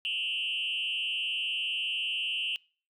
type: tone with frequency modulation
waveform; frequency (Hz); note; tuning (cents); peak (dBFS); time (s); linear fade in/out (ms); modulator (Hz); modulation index
sine; 2876; F#7; -50; -28; 0.05-2.56; 0; 161; 1.4
effects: noise-tail reverb RT60 0.4 s tail -24 dB re dry + tanh soft clip ceiling -24 dBFS